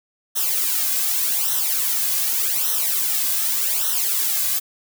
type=noise with flanger; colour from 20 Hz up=blue; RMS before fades=-21 dBFS; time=0.35-4.6 s; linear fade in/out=20 ms; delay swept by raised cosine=0.42 to 2.22 ms; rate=0.85 Hz; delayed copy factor=-0.75; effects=none